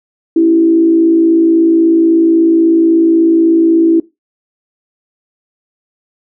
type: tone with frequency modulation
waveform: sine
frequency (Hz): 330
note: E4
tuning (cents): +2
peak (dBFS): -5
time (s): 0.36-4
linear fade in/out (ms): 5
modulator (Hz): 56.3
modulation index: 0.43
effects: noise-tail reverb RT60 0.2 s tail -18 dB re dry